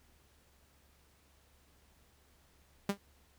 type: tone with exponential decay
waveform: sawtooth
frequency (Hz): 200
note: G3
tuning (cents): +35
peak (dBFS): -23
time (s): 2.89-2.98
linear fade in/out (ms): 5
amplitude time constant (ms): 19
effects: added 70 Hz sine -68 dBFS peak until 3.38 s + pink hiss -68 dBFS RMS until 3.38 s